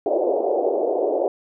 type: band-pass noise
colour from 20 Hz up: pink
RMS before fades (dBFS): -21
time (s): 0.06-1.28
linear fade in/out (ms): 2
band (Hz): 350 to 700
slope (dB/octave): 48
effects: none